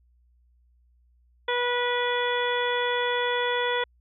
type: harmonic tone with a mistuned harmonic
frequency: 487.9 Hz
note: B4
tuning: 21 cents flat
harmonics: 1 / 2 / 3 / 4 / 5 / 6 / 7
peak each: -27 / -29 / -32 / -31 / -38 / -44 / -32 dBFS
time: 1.48-3.84 s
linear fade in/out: 5 ms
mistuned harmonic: 6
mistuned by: +24 cents
effects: added 60 Hz sine -59 dBFS peak until 4 s